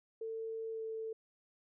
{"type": "tone with pitch glide", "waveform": "sine", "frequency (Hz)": [447.9, 444.3], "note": ["A4", "A4"], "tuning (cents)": [31, 17], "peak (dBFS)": -38, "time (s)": [0.21, 1.13], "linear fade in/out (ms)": 5, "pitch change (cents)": -14, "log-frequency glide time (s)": [0.73, 0.81], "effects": []}